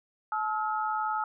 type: tone cluster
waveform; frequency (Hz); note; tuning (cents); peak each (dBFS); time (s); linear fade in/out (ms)
sine; 862 / 1286 / 1405; A5 / E6 / F6; -36 / -43 / +10; -30 / -31 / -37; 0.32-1.24; 2
effects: none